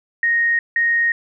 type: tone pair in turn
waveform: sine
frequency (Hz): 1864.7 / 1864.7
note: A#6 / A#6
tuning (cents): 0 / 0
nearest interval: unison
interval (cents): 0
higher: neither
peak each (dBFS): -14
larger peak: neither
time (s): 0.23-0.59 / 0.76-1.12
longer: neither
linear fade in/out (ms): 2
effects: none